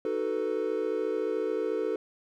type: chord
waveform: triangle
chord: B dominant seventh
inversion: first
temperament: equal with one note detuned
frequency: 311.1 / 371.1 / 440 / 493.9 Hz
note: D#4 / F#4 / A4 / B4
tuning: 0 / +5 / 0 / 0 cents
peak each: -34 / -32 / -28 / -32 dBFS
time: 0.05-1.96 s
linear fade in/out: 2 ms
effects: none